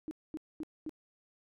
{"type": "tone bursts", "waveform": "sine", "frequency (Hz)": 311.1, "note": "D#4", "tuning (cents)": 0, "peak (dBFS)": -36, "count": 4, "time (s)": [0.08, 0.894], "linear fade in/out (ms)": 0, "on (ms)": 31, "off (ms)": 230, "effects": []}